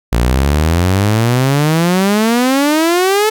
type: exponential sweep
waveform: sawtooth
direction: up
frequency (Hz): 56.2 to 440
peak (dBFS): -6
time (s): 0.12-3.3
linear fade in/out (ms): 10
effects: none